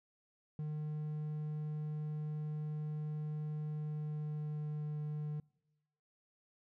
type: tone with pitch glide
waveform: triangle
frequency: 151.9 to 150.33 Hz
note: D#3 to D3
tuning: -41 to +41 cents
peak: -35 dBFS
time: 0.59-5.4 s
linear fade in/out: 2 ms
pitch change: -18 cents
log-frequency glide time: 3.66-4.99 s
effects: noise-tail reverb RT60 1.0 s tail -26 dB re dry